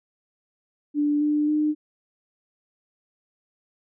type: tone with pitch steps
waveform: sine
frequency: 293.7 / 298.1 / 302.7 Hz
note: D4 / D4 / D#4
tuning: 0 / +26 / -48 cents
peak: -19 dBFS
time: 0.94-1.75 s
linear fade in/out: 50 ms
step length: 270 ms
effects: none